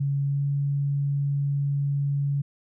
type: tone with pitch glide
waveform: sine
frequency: 140 to 141.3 Hz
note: C#3 to C#3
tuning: +18 to +34 cents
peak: -22 dBFS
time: 0-2.42 s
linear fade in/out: 10 ms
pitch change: +16 cents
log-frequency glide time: 0.25-0.44 s
effects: none